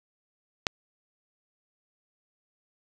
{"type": "click", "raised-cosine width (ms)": 0.2, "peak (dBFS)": -6, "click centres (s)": 0.668, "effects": []}